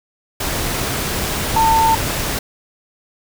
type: tone in noise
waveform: sine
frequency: 897 Hz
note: A5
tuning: 33 cents sharp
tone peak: -11 dBFS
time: 1.56-1.95 s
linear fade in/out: 5 ms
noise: pink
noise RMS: -21 dBFS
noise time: 0.4-2.39 s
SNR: +7 dB
effects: none